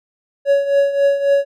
triangle tone with tremolo, 560 Hz, C#5, 18 cents sharp, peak -7 dBFS, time 0.45-1.45 s, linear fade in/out 50 ms, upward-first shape triangle, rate 3.7 Hz, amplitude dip 75%, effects none

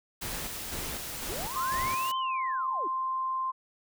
white noise, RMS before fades -39 dBFS, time 0.21-2.12 s, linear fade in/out 10 ms
pink noise with tremolo, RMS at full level -38 dBFS, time 0.22-1.95 s, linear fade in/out 5 ms, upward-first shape square, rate 2 Hz, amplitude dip 60%
sine linear two-way sweep, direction up then down, 276.8 to 3136 to 276.8 Hz, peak -37 dBFS, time 1.28-2.88 s, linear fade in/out 10 ms, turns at 2.17 s
sine tone, 1046.5 Hz, C6, in tune, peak -28 dBFS, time 1.55-3.52 s, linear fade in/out 20 ms
effects none

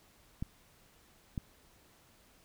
clicks, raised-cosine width 5 ms, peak -23 dBFS, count 2, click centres 0.425 / 1.378 s, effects pink hiss -64 dBFS RMS until 2.44 s

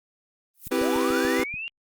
violet noise with exponential growth, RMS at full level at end -31 dBFS, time 0.54-0.68 s, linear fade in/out 2 ms, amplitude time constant 29 ms
click train, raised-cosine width 5 ms, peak -29 dBFS, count 7, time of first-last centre 0.67-1.541 s, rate 6.89 Hz
square chord, C major seventh, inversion none, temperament equal, 261.6 / 329.6 / 392 / 493.9 Hz, C4 / E4 / G4 / B4, 0 / 0 / 0 / 0 cents, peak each -28 dBFS, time 0.71-1.44 s, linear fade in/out 10 ms
sine linear sweep, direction up, 430 to 2819 Hz, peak -30 dBFS, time 0.78-1.68 s, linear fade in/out 0 ms
effects Opus 24 kbps

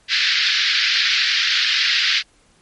white band-pass noise, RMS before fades -18 dBFS, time 0.08-2.23 s, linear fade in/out 50 ms, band 1500 to 4900 Hz, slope 48 dB/octave, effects pink hiss -56 dBFS RMS until 2.61 s + MP3 48 kbps

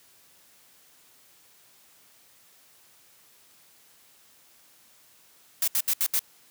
blue noise bursts, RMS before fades -24 dBFS, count 5, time 5.62-6.193 s, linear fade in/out 2 ms, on 57 ms, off 72 ms, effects white hiss -58 dBFS RMS until 6.5 s + high-pass 80 Hz 12 dB/octave

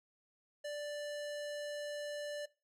square tone, 587.3 Hz, D5, in tune, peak -40 dBFS, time 0.64-2.46 s, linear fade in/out 10 ms, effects noise-tail reverb RT60 0.3 s tail -20 dB re dry + low-pass 10000 Hz 12 dB/octave

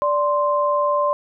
sine tone pair together, 585 / 1044.8 Hz, D5 / C6, -7 / -3 cents, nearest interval minor seventh, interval 1004 cents, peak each -19 dBFS, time 0.02-1.13 s, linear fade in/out 0 ms, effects none

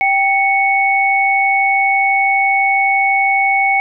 sine tone pair together, 783.8 / 2217 Hz, G5 / C#7, 0 / 0 cents, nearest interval octave + tritone, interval 1800 cents, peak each -14 / -13 dBFS, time 0.01-3.8 s, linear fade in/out 0 ms, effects none

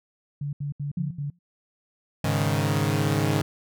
sine tone bursts, 143.7 Hz, D3, 37 cents flat, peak -27 dBFS, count 5, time 0.41-1.302 s, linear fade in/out 5 ms, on 120 ms, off 73 ms
sine tone with exponential decay, 174.61 Hz, F3, in tune, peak -23 dBFS, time 0.97-1.39 s, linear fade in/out 5 ms, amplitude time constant 90 ms
sawtooth chord, Ab suspended fourth, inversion none, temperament equal, 103.83 / 138.59 / 155.56 Hz, Ab2 / Db3 / Eb3, 0 / 0 / 0 cents, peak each -22 dBFS, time 2.24-3.42 s, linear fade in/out 5 ms
effects none

